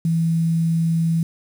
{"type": "tone with quantisation", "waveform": "sine", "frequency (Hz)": 164.81, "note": "E3", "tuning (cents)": 0, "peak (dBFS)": -16, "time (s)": [0.05, 1.23], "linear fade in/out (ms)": 2, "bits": 7, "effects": []}